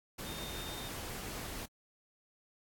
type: tone in noise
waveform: sine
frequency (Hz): 3653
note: A#7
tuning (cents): -36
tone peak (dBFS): -47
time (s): 0.26-0.89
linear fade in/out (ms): 10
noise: pink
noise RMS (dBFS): -43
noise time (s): 0.18-1.66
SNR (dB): -7
effects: AAC 64 kbps